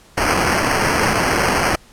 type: noise with sample-and-hold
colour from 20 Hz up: white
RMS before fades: -17 dBFS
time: 0.17-1.76 s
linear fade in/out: 10 ms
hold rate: 3675 Hz
effects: pink hiss -48 dBFS RMS until 1.92 s + low-pass 11000 Hz 12 dB/octave